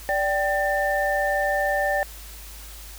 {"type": "tone cluster", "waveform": "sine", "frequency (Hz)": [584, 778, 1792], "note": ["D5", "G5", "A6"], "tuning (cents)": [-10, -13, 31], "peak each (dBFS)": [-24, -25, -25], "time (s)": [0.09, 2.03], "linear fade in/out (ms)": 0, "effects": ["added 52 Hz sine -40 dBFS peak until 2.98 s", "white hiss -43 dBFS RMS until 2.98 s"]}